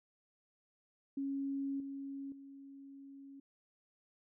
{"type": "tone with level steps", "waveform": "sine", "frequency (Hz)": 275.5, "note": "C#4", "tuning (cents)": -11, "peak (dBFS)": [-35, -41, -50], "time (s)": [1.17, 3.4], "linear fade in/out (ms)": 5, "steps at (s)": [1.8, 2.32], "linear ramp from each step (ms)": 2, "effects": []}